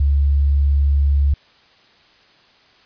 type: tone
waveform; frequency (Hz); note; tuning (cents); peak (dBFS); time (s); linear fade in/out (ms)
sine; 70.6; C#2; +32; -12; 0-1.34; 5
effects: white hiss -52 dBFS RMS until 2.85 s + resampled to 11025 Hz